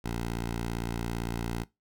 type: tone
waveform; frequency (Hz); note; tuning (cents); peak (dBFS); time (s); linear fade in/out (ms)
10% pulse; 57.7; A#1; -17; -23; 0.04-1.64; 10
effects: noise-tail reverb RT60 0.2 s tail -20 dB re dry